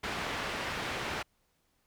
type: low-pass noise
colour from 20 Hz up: white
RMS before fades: -36 dBFS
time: 0.03-1.23 s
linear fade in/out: 10 ms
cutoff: 2300 Hz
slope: 12 dB/octave
effects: pink hiss -74 dBFS RMS until 1.86 s